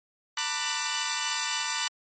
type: chord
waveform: 10% pulse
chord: B minor seventh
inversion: third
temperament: equal with one note detuned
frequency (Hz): 898.5 / 987.8 / 1174.7 / 1480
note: A5 / B5 / D6 / F#6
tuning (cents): +36 / 0 / 0 / 0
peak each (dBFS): -25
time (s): 0.37-1.88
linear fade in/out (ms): 5
effects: MP3 32 kbps